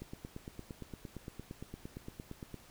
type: click train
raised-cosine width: 3 ms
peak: -30 dBFS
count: 23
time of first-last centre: 0.02-2.543 s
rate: 8.72 Hz
effects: pink hiss -59 dBFS RMS until 2.7 s